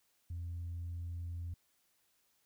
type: tone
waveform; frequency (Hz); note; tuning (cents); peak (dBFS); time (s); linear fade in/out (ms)
sine; 85.7; F2; -32; -37; 0.3-1.54; 5
effects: tanh soft clip ceiling -36 dBFS + white hiss -75 dBFS RMS until 2.45 s